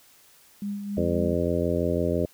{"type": "tone with tremolo", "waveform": "sine", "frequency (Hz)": 202.7, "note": "G#3", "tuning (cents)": -42, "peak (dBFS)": -27, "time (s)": [0.62, 1.34], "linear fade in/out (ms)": 2, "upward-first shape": "sine", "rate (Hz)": 3.7, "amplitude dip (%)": 45}
{"type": "harmonic tone", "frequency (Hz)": 86, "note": "F2", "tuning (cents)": -26, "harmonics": [1, 2, 3, 4, 5, 6, 7], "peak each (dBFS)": [-30, -30, -30, -30, -30, -30, -30], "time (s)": [0.97, 2.26], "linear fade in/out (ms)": 5}
{"effects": ["white hiss -56 dBFS RMS until 2.33 s"]}